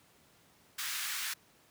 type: high-pass noise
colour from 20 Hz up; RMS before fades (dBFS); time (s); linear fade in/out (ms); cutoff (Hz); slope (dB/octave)
pink; -37; 0.78-1.34; 10; 1400; 24
effects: pink hiss -64 dBFS RMS until 1.7 s + high-pass 100 Hz 12 dB/octave